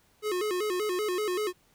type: tone with vibrato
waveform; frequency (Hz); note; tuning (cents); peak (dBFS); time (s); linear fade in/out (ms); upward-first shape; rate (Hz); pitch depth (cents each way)
square; 392; G4; 0; -28; 0.22-1.53; 50; square; 5.2; 140
effects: pink hiss -65 dBFS RMS until 1.74 s